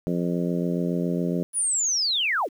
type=harmonic tone; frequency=87.2 Hz; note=F2; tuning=2 cents flat; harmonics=2 / 3 / 4 / 5 / 6 / 7; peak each=-25 / -29 / -31 / -33 / -35 / -36 dBFS; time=0.07-1.43 s; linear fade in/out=0 ms
type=linear sweep; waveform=sine; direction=down; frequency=10000 to 207.7 Hz; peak=-21 dBFS; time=1.53-2.49 s; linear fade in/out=50 ms
effects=9-bit